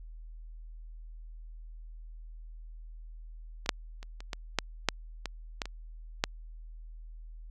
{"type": "clicks", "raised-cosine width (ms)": 0.2, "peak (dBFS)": [-20, -6, -28, -27, -17, -8, -6, -17, -14, -22, -7], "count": 11, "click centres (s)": [3.661, 3.692, 4.029, 4.205, 4.332, 4.587, 4.887, 5.257, 5.618, 5.656, 6.239], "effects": ["added 40 Hz sine -43 dBFS peak until 7.5 s"]}